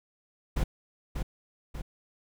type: noise with echo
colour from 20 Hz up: brown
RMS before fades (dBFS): -26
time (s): 0.56-0.64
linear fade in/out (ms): 10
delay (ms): 590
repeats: 2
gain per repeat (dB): -5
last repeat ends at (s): 1.82
effects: none